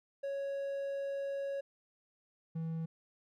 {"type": "tone pair in turn", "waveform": "triangle", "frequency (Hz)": [554.4, 162.74], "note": ["C#5", "E3"], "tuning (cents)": [0, -22], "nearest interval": "octave + major sixth", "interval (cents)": 2122, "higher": "first", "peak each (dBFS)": [-33, -33], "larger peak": "neither", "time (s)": [[0.23, 1.61], [2.55, 2.86]], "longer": "first", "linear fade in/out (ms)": 10, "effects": []}